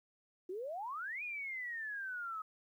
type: exponential two-way sweep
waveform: sine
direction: up then down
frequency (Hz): 349.2 to 2489 to 1263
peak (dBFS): -39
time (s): 0.49-2.42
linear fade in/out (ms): 5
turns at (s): 1.23
effects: 12-bit